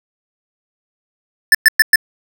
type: tone bursts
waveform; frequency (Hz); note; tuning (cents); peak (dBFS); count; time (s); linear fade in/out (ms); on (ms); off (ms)
square; 1760; A6; 0; -5; 4; 1.52-1.958; 2; 27; 110
effects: none